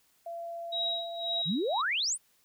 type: tone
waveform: sine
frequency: 679 Hz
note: F5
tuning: 49 cents flat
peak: -36 dBFS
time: 0.26-1.42 s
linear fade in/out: 5 ms
type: tone with tremolo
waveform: sine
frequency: 3829 Hz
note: A#7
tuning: 46 cents sharp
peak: -28 dBFS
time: 0.72-1.82 s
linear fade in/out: 10 ms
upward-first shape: sine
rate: 1.9 Hz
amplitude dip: 85%
type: exponential sweep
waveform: sine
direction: up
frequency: 138.59 to 9880 Hz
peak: -27 dBFS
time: 1.45-2.18 s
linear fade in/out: 50 ms
effects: white hiss -68 dBFS RMS until 2.44 s